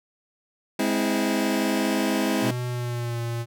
sawtooth chord, Ab augmented, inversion none, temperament just, 207.7 / 259.6 / 324.5 Hz, Ab3 / C4 / E4, 0 / -13 / -27 cents, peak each -22 dBFS, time 0.79-2.51 s, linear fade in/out 5 ms
square tone with pitch glide, 123.47 to 117.42 Hz, B2 to A#2, 0 to +13 cents, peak -27 dBFS, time 2.41-3.46 s, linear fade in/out 50 ms, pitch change -87 cents, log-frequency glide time 2.67-3.21 s
effects none

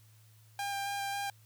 sawtooth tone with vibrato, 799 Hz, G5, 33 cents sharp, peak -30 dBFS, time 0.59-1.3 s, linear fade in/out 2 ms, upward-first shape square, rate 3.7 Hz, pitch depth 9 cents each way, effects added 109 Hz sine -58 dBFS peak until 1.45 s + white hiss -66 dBFS RMS until 1.45 s

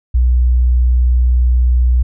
sine tone, 61.5 Hz, B1, 7 cents flat, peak -8 dBFS, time 0.14-2.03 s, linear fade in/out 10 ms, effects none

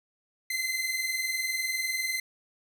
sawtooth tone pair together, 2048 / 2068 Hz, C7 / C7, -38 / -21 cents, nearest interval unison, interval 17 cents, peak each -29 / -27 dBFS, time 0.5-2.2 s, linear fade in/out 5 ms, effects none

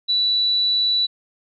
sine tone, 3951 Hz, B7, in tune, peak -16 dBFS, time 0.08-1.07 s, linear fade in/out 20 ms, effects none

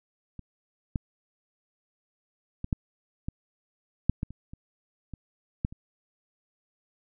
clicks, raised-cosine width 5 ms, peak -28 / -15 / -20 / -13 / -19 / -8 / -17 / -29 / -30 / -26 / -14 / -30 dBFS, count 12, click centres 0.393 / 0.958 / 2.644 / 2.728 / 3.285 / 4.096 / 4.231 / 4.306 / 4.535 / 5.137 / 5.649 / 5.725 s, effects none

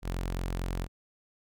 sawtooth tone, 44.39 Hz, F1, 29 cents sharp, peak -27 dBFS, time 0.02-0.88 s, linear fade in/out 50 ms, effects none

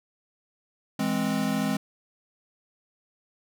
square chord, E augmented, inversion none, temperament equal, 164.81 / 207.7 / 261.6 Hz, E3 / G#3 / B#3, 0 / 0 / 0 cents, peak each -33 / -28 / -29 dBFS, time 0.99-1.77 s, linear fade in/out 5 ms, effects none

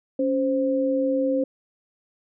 sine tone pair together, 277.2 / 522.9 Hz, C#4 / C5, 0 / -1 cents, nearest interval major seventh, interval 1099 cents, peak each -23 / -22 dBFS, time 0.19-1.44 s, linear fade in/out 5 ms, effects none

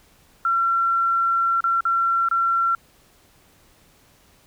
sine tone with dropouts, 1360 Hz, F6, 46 cents flat, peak -17 dBFS, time 0.45-2.75 s, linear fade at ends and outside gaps 2 ms, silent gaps 1.606-1.64 / 1.807-1.852 / 2.287-2.312 s, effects pink hiss -56 dBFS RMS until 4.46 s

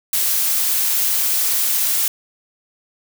blue noise with amplitude modulation, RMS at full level -17 dBFS, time 0.13-2.08 s, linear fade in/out 2 ms, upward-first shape sine, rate 299 Hz, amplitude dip 25%, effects none

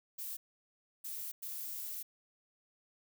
violet noise bursts at uneven times, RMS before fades -42 dBFS, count 3, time 0.18-0.37 / 1.04-1.32 / 1.42-2.03 s, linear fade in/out 10 ms, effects none

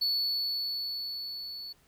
triangle tone with level ramp, 4435 Hz, C#8, in tune, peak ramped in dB -24 to -38 dBFS, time 0.01-1.73 s, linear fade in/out 10 ms, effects pink hiss -65 dBFS RMS until 1.87 s

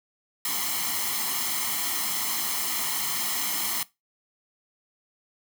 white noise with comb filter, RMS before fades -28 dBFS, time 0.45-3.83 s, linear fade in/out 2 ms, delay 0.96 ms, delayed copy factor +0.7, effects noise-tail reverb RT60 0.2 s tail -19 dB re dry + high-pass 200 Hz 12 dB/octave

